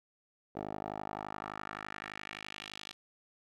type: tone with band-pass filter sweep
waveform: 10% pulse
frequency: 51.7 Hz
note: G#1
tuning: 7 cents flat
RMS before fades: -43 dBFS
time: 0.55-2.93 s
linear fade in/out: 10 ms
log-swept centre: 530 to 3800 Hz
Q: 1.9
effects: none